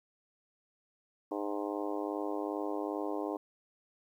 harmonic tone with a mistuned harmonic, 102.5 Hz, G#2, 22 cents flat, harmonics 3 / 4 / 5 / 6 / 7 / 8 / 9 / 10, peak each -37 / -39 / -41 / -43 / -44 / -45 / -46 / -47 dBFS, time 1.31-3.37 s, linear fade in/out 5 ms, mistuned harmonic 10, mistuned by +48 cents, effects 11-bit

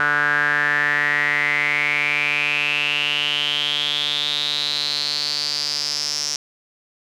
sawtooth tone with band-pass filter sweep, 146.83 Hz, D3, in tune, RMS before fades -21 dBFS, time 0-6.36 s, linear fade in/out 2 ms, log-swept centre 1500 to 5600 Hz, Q 8.6, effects none

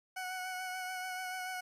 20% pulse tone with vibrato, 740 Hz, F#5, in tune, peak -33 dBFS, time 0.16-1.61 s, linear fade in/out 10 ms, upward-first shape sine, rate 6.9 Hz, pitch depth 20 cents each way, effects resampled to 32000 Hz + 11-bit

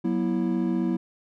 triangle tone cluster, 185.5 / 240.6 / 329.2 Hz, F#3 / B3 / E4, +5 / -45 / -2 cents, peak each -25 dBFS, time 0.04-0.97 s, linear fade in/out 10 ms, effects none

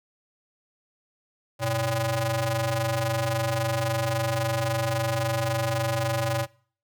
sawtooth ring-modulated tone, 224.1 Hz, A3, 32 cents sharp, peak -17 dBFS, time 1.59-6.47 s, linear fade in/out 50 ms, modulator 348 Hz, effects noise-tail reverb RT60 0.5 s tail -25 dB re dry

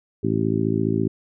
harmonic tone, 54.7 Hz, A1, 9 cents flat, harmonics 2 / 3 / 4 / 5 / 6 / 7, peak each -26 / -26 / -26 / -26 / -26 / -26 dBFS, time 0.23-1.08 s, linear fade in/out 10 ms, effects none

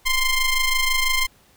sawtooth ring-modulated tone, 1047 Hz, C6, 1 cent sharp, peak -11 dBFS, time 0.05-1.27 s, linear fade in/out 20 ms, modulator 1060 Hz, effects pink hiss -56 dBFS RMS until 1.56 s

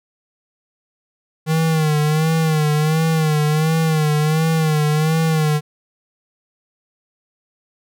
square tone with vibrato, 156 Hz, D#3, 5 cents sharp, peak -15 dBFS, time 1.46-5.61 s, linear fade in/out 50 ms, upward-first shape sine, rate 1.4 Hz, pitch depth 66 cents each way, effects none

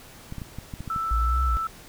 clicks, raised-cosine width 5 ms, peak -22 dBFS, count 8, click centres 0.324 / 0.383 / 0.418 / 0.586 / 0.738 / 0.806 / 0.877 / 0.962 s
sine tone, 1322 Hz, E6, 5 cents sharp, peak -25 dBFS, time 0.9-1.67 s, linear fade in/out 2 ms
sine exponential two-way sweep, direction up then down, 54.9 to 65.41 to 54.9 Hz, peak -21 dBFS, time 1.11-1.57 s, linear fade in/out 0 ms, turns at 1.44 s
effects pink hiss -47 dBFS RMS until 1.88 s

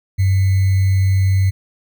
sine tone with sample-and-hold, 95.8 Hz, G2, 39 cents flat, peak -11 dBFS, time 0.18-1.51 s, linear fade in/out 20 ms, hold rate 2100 Hz, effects none

